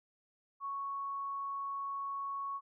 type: tone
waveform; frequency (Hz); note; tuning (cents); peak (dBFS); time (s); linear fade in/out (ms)
sine; 1108.7; C#6; 0; -36; 0.6-2.61; 50
effects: none